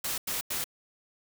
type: noise bursts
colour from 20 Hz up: white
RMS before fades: -32 dBFS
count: 3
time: 0.04-0.642 s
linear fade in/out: 5 ms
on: 140 ms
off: 91 ms
effects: none